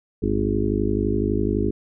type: harmonic tone with a mistuned harmonic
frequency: 51.91 Hz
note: G#1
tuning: in tune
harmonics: 1 / 2 / 4 / 5 / 6 / 7 / 8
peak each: -27 / -27 / -27 / -27 / -27 / -27 / -27 dBFS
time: 0.22-1.71 s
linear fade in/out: 10 ms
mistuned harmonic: 1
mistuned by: +53 cents
effects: none